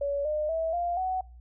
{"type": "tone with pitch steps", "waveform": "sine", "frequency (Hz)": [566, 606.6, 650.2, 696.8, 746.8], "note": ["C#5", "D#5", "E5", "F5", "F#5"], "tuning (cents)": [36, -44, -24, -4, 16], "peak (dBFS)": -26, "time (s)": [0.01, 1.21], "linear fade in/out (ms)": 5, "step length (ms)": 240, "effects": ["noise-tail reverb RT60 0.3 s tail -22 dB re dry", "added 60 Hz sine -46 dBFS peak until 1.4 s"]}